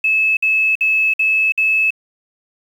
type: tone bursts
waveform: sine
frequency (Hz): 2600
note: E7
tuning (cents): -24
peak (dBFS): -12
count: 5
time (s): 0.04-1.906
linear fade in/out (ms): 5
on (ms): 330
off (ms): 54
effects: 7-bit